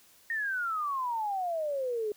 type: exponential sweep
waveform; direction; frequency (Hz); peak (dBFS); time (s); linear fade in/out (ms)
sine; down; 1864.7 to 410.9; -29; 0.3-2.12; 2
effects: white hiss -60 dBFS RMS until 2.16 s